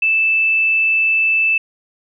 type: tone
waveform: sine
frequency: 2637 Hz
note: E7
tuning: in tune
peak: -12 dBFS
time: 0.02-1.58 s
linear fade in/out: 5 ms
effects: none